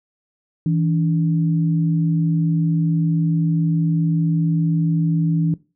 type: tone pair together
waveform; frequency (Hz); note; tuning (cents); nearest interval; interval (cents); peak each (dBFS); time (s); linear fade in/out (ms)
sine; 162.59 / 289.7; E3 / D4; -24 / -24; minor seventh; 1000; -16 / -24; 0.66-5.54; 2
effects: noise-tail reverb RT60 0.3 s tail -20 dB re dry